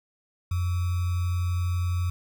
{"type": "tone with sample-and-hold", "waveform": "sine", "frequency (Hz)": 88.8, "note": "F2", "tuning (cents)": 29, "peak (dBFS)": -23, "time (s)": [0.51, 2.1], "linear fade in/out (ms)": 5, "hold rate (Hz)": 1225, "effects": []}